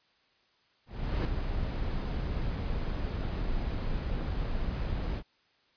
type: noise with ADSR envelope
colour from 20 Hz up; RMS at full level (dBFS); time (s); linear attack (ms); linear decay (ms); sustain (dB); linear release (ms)
brown; -26; 0.86-5.23; 390; 3; -6; 53
effects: white hiss -68 dBFS RMS until 5.76 s + resampled to 11025 Hz